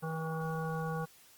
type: harmonic tone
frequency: 160.7 Hz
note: E3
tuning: 44 cents flat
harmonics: 1 / 3 / 5 / 7 / 9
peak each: -35 / -40 / -42 / -43 / -45 dBFS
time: 0.02-1.06 s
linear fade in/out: 20 ms
effects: white hiss -60 dBFS RMS until 1.37 s + Opus 24 kbps